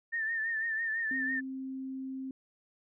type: tone with vibrato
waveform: sine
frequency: 1800 Hz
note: A6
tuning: 39 cents sharp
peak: -30 dBFS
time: 0.12-1.41 s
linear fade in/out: 20 ms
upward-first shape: triangle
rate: 6 Hz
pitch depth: 66 cents each way
type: tone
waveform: sine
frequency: 264.3 Hz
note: C4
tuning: 18 cents sharp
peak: -36 dBFS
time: 1.11-2.31 s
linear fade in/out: 2 ms
effects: none